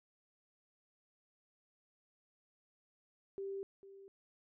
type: tone with echo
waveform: sine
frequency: 392 Hz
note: G4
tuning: in tune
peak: -39 dBFS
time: 3.38-3.63 s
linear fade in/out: 0 ms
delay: 450 ms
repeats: 1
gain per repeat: -14 dB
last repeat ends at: 4.08 s
effects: none